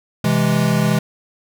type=chord; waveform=square; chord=C augmented; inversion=none; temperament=equal; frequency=130.81 / 164.81 / 207.7 Hz; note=C3 / E3 / G#3; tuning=0 / 0 / 0 cents; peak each=-20 / -19 / -19 dBFS; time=0.24-0.99 s; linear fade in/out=5 ms; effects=none